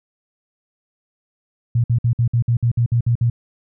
sine tone bursts, 118.4 Hz, A#2, 27 cents sharp, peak -13 dBFS, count 11, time 1.75-3.3 s, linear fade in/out 5 ms, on 90 ms, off 56 ms, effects none

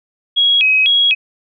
sine tone with vibrato, 2900 Hz, F#7, 35 cents flat, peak -9 dBFS, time 0.36-1.15 s, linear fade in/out 20 ms, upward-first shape square, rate 2 Hz, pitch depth 230 cents each way, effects none

